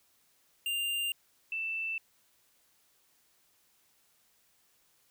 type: tone pair in turn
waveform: square / sine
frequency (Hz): 2794 / 2658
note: F7 / E7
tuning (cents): 0 / +14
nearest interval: minor second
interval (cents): 86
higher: first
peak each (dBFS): -31 / -32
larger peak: first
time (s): 0.66-1.12 / 1.52-1.98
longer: neither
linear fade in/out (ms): 2
effects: white hiss -69 dBFS RMS until 5.1 s